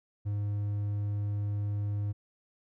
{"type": "tone", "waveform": "triangle", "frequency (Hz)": 102.7, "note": "G#2", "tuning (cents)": -19, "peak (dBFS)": -27, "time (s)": [0.25, 2.13], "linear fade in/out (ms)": 20, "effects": []}